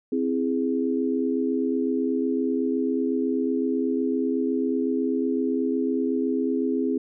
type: chord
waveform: sine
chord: C augmented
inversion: none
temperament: equal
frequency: 261.6 / 329.6 / 415.3 Hz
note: C4 / E4 / G#4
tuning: 0 / 0 / 0 cents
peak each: -24 / -28 / -27 dBFS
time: 0.12-6.98 s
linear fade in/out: 5 ms
effects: none